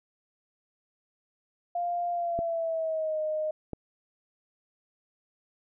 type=tone with pitch glide; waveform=sine; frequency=698.5 to 618.7 Hz; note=F5 to D#5; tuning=0 to -10 cents; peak=-27 dBFS; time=1.75-3.51 s; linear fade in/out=5 ms; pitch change=-210 cents; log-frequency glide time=2.12-3.2 s
type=clicks; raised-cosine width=2 ms; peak=-20 / -21 dBFS; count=2; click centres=2.39 / 3.733 s
effects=none